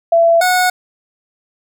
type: tone pair in turn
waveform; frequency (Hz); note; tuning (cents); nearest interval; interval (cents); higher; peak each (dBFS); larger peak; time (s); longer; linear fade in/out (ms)
sine / 25% pulse; 671 / 731.4; E5 / F#5; +31 / -20; minor second; 149; second; -7; neither; 0.12-0.41 / 0.41-0.7; neither; 5
effects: none